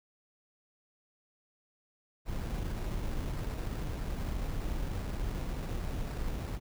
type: noise with sample-and-hold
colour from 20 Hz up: brown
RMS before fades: -35 dBFS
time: 2.25-6.6 s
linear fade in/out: 50 ms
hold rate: 3150 Hz
effects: none